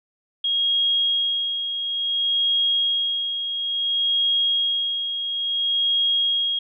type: tone with tremolo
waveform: sine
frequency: 3274 Hz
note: G#7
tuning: 25 cents flat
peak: -17 dBFS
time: 0.44-6.59 s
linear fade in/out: 5 ms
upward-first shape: sine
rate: 0.58 Hz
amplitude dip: 55%
effects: none